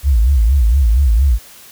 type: tone with vibrato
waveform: sine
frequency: 61.74 Hz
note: B1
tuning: in tune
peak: -8 dBFS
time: 0.03-1.39 s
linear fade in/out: 50 ms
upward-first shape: sine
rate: 4.3 Hz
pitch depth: 250 cents each way
effects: white hiss -40 dBFS RMS until 1.71 s